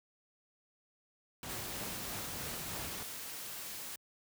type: noise with tremolo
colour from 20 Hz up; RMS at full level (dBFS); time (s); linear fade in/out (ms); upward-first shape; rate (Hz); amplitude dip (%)
pink; -42; 1.43-3.03; 2; triangle; 3.1; 35
type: noise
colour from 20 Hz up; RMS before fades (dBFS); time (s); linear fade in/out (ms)
white; -44; 1.49-3.96; 5
effects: high-pass 60 Hz 12 dB/octave